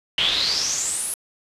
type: noise with band-pass filter sweep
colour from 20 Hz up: brown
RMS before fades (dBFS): -23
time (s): 0.18-1.14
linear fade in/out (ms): 2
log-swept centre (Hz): 3000 to 11000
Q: 7.7
effects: resampled to 32000 Hz